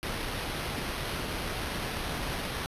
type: noise with sample-and-hold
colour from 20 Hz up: pink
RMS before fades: -34 dBFS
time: 0.03-2.66 s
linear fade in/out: 0 ms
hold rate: 7350 Hz
effects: resampled to 32000 Hz